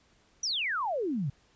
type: exponential sweep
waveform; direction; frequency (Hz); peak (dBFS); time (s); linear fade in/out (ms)
sine; down; 6090 to 124.9; -28; 0.43-1.3; 5
effects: pink hiss -65 dBFS RMS until 1.55 s + resampled to 16000 Hz